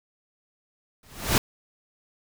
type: noise with exponential growth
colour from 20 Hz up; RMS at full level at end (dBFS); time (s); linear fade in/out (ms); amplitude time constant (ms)
pink; -17; 1.03-1.38; 2; 74
effects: none